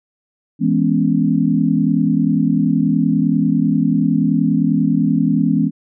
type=chord; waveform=sine; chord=C# minor seventh; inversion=first; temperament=equal; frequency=164.81 / 207.7 / 246.9 / 277.2 Hz; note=E3 / G#3 / B3 / C#4; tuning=0 / 0 / 0 / 0 cents; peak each=-18 dBFS; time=0.59-5.71 s; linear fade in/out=50 ms; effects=none